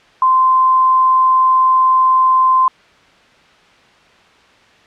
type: tone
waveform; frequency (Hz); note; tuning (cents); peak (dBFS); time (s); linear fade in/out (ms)
sine; 1038; C6; -14; -8; 0.22-2.68; 2
effects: white hiss -47 dBFS RMS until 4.86 s + low-pass 3000 Hz 12 dB/octave